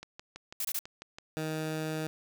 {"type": "click train", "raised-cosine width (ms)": 0.2, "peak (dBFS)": -26, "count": 8, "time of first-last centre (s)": [0.03, 1.185], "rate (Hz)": 6.06}
{"type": "noise bursts", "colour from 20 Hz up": "blue", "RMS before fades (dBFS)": -33, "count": 3, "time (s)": [0.6, 0.791], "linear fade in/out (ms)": 2, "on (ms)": 47, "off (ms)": 25}
{"type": "tone", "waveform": "15% pulse", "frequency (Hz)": 156.8, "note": "D#3", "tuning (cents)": 14, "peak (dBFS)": -26, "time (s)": [1.37, 2.07], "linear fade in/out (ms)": 0}
{"effects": []}